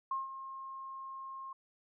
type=tone with ADSR envelope; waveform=sine; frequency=1070 Hz; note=C6; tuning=38 cents sharp; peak=-31 dBFS; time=0.11-1.53 s; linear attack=4 ms; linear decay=160 ms; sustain=-11 dB; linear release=5 ms; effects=none